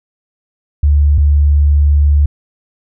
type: tone pair in turn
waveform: sine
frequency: 72.8 / 72.8 Hz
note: D2 / D2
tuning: -15 / -15 cents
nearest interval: unison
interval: 0 cents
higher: neither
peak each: -6 dBFS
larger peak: neither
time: 0.83-1.18 / 1.18-2.26 s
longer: second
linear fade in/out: 5 ms
effects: none